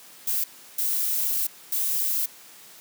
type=noise bursts at uneven times; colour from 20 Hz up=violet; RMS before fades=-25 dBFS; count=3; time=0.27-0.44 / 0.78-1.47 / 1.72-2.26 s; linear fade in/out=5 ms; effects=white hiss -48 dBFS RMS until 2.8 s + high-pass 150 Hz 12 dB/octave